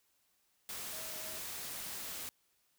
sine tone in noise, 633 Hz, D#5, 30 cents sharp, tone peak -53 dBFS, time 0.93-1.38 s, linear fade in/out 0 ms, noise white, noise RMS -43 dBFS, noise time 0.69-2.29 s, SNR -13 dB, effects white hiss -75 dBFS RMS until 2.78 s

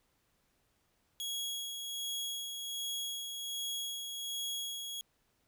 sawtooth tone with tremolo, 3322 Hz, G#7, in tune, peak -32 dBFS, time 1.2-5.01 s, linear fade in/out 0 ms, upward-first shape sine, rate 1.3 Hz, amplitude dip 40%, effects pink hiss -75 dBFS RMS until 5.47 s

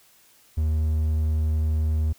triangle tone, 77.78 Hz, D#2, in tune, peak -18 dBFS, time 0.57-2.13 s, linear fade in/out 10 ms, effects white hiss -57 dBFS RMS until 2.18 s

